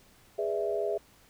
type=chord; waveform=sine; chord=E dominant seventh; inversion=first; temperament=just; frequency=412 / 494.4 / 593.3 / 659.3 Hz; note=G#4 / B4 / D5 / E5; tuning=-14 / +2 / +18 / 0 cents; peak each=-31 / -37 / -36 / -32 dBFS; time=0.38-0.98 s; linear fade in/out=10 ms; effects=pink hiss -60 dBFS RMS until 1.29 s